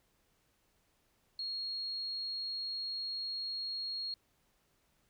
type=tone; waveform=sine; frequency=4288 Hz; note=C8; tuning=42 cents sharp; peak=-36 dBFS; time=1.39-4.14 s; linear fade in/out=2 ms; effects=pink hiss -74 dBFS RMS until 5.09 s